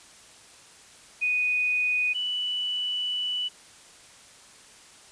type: tone pair in turn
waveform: sine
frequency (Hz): 2483 / 2968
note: D#7 / F#7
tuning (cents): -4 / +5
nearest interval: minor third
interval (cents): 309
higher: second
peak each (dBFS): -22 / -26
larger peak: first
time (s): 1.21-2.14 / 2.14-3.49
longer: second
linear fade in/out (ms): 20
effects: white hiss -51 dBFS RMS until 5.11 s + resampled to 22050 Hz